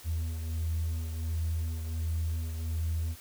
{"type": "beating tone pair", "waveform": "triangle", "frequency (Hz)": [80.9, 82.3], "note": ["E2", "E2"], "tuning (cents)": [-32, -2], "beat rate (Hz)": 1.4, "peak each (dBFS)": [-27, -36], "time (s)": [0.04, 3.16], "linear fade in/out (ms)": 50, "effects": ["tanh soft clip ceiling -24 dBFS", "white hiss -51 dBFS RMS until 3.2 s"]}